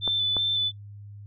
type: tone with vibrato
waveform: sine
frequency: 3520 Hz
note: A7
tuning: in tune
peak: -22 dBFS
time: 0.01-0.72 s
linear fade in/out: 50 ms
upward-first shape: square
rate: 2.7 Hz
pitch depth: 14 cents each way
type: clicks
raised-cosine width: 1 ms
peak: -18 dBFS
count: 2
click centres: 0.077 / 0.367 s
effects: noise-tail reverb RT60 0.1 s tail -20 dB re dry + added 102 Hz sine -40 dBFS peak until 1.26 s